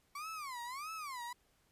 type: tone with vibrato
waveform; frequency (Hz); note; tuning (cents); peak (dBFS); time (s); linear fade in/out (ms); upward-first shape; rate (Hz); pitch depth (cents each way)
35% pulse; 1113; C#6; +7; -40; 0.15-1.33; 5; sine; 1.6; 280
effects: pink hiss -73 dBFS RMS until 1.71 s + resampled to 32000 Hz